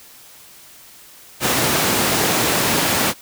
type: high-pass noise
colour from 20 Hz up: pink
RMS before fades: -18 dBFS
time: 1.4-3.14 s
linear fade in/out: 50 ms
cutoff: 160 Hz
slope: 12 dB/octave
effects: white hiss -44 dBFS RMS until 3.21 s